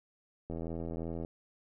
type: click train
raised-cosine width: 2 ms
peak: -26 dBFS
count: 63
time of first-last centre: 0.5-1.249 s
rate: 82.8 Hz
effects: none